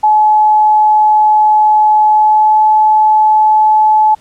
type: tone with pitch glide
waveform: sine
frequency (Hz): 854 to 860.4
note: G#5 to A5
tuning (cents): +48 to -39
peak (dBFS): -5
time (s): 0.03-4.15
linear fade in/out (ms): 10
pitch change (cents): +13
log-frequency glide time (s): 2.08-2.62
effects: pink hiss -47 dBFS RMS until 4.2 s + low-pass 9000 Hz 12 dB/octave